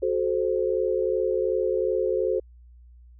sine chord, F# diminished, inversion none, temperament equal with one note detuned, 370 / 432.7 / 523.3 Hz, F#4 / A4 / C5, 0 / -29 / 0 cents, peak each -26 dBFS, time 0.02-2.4 s, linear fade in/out 10 ms, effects added 60 Hz sine -47 dBFS peak until 3.19 s

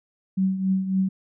sine tone with tremolo, 190 Hz, F#3, 46 cents sharp, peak -17 dBFS, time 0.37-1.09 s, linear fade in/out 10 ms, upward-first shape triangle, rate 3.6 Hz, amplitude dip 70%, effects none

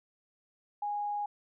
sine tone, 825 Hz, G#5, 12 cents flat, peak -31 dBFS, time 0.82-1.26 s, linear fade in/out 5 ms, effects none

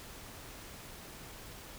silence, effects pink hiss -49 dBFS RMS until 1.78 s

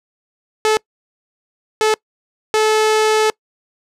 sawtooth tone bursts at uneven times, 433.3 Hz, A4, 27 cents flat, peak -8 dBFS, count 3, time 0.65-0.77 / 1.81-1.94 / 2.54-3.3 s, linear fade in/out 0 ms, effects noise-tail reverb RT60 0.1 s tail -25 dB re dry + low-pass 9000 Hz 12 dB/octave

